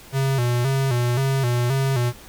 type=tone with vibrato; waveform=square; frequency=128.1 Hz; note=C3; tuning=36 cents flat; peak=-19 dBFS; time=0.12-2.13 s; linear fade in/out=50 ms; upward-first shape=square; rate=1.9 Hz; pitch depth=94 cents each way; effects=pink hiss -44 dBFS RMS until 2.28 s